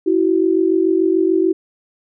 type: tone pair together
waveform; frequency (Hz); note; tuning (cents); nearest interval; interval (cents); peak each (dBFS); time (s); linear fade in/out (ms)
sine; 329 / 375.9; E4 / F#4; -3 / +27; major second; 230; -15; 0.06-1.53; 10
effects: none